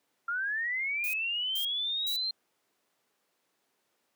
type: linear sweep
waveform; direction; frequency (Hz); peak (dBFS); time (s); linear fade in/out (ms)
sine; up; 1370 to 4186; -29; 0.28-2.31; 5
type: noise bursts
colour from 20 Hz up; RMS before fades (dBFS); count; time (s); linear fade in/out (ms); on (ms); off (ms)
violet; -38; 3; 1.04-2.162; 0; 94; 420
effects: pink hiss -75 dBFS RMS until 4.15 s + high-pass 300 Hz 12 dB/octave